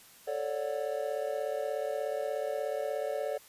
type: chord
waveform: triangle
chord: D major seventh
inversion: second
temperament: just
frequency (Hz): 440.5 / 550.6 / 587.3 / 734.2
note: A4 / C#5 / D5 / F#5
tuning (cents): +2 / -12 / 0 / -14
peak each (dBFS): -35 / -34 / -33 / -39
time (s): 0.27-3.38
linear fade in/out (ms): 10
effects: white hiss -56 dBFS RMS until 3.48 s + resampled to 32000 Hz